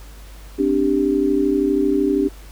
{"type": "chord", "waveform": "sine", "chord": "C suspended second", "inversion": "none", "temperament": "just", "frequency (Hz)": [261.6, 294.3, 392.4], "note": ["C4", "D4", "G4"], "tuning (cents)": [0, 4, 2], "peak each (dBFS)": [-22, -18, -19], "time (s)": [0.58, 2.29], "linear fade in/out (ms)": 20, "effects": ["added 50 Hz sine -37 dBFS peak until 2.51 s", "pink hiss -46 dBFS RMS until 2.51 s"]}